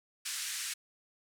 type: band-pass noise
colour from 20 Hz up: white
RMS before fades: -38 dBFS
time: 0.25-0.74 s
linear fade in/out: 10 ms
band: 1500 to 10000 Hz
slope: 24 dB/octave
effects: none